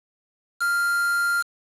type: tone with quantisation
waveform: triangle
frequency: 1396 Hz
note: F6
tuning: 1 cent flat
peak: -18 dBFS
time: 0.6-1.43 s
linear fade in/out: 20 ms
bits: 5
effects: low-pass 11000 Hz 12 dB/octave